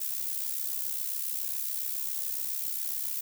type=noise with amplitude modulation; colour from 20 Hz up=violet; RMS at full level=-30 dBFS; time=0-3.21 s; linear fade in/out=10 ms; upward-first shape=sine; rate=67.2 Hz; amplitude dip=65%; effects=none